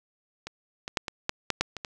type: clicks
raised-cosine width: 0.2 ms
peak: -19 / -17 / -7 / -15 / -8 / -7 / -6 / -19 / -17 dBFS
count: 9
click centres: 0.47 / 0.879 / 0.972 / 1.082 / 1.294 / 1.503 / 1.61 / 1.767 / 1.848 s
effects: none